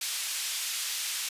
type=band-pass noise; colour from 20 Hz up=pink; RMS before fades=-33 dBFS; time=0.01-1.29 s; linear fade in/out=5 ms; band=3000 to 13000 Hz; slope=12 dB/octave; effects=resampled to 32000 Hz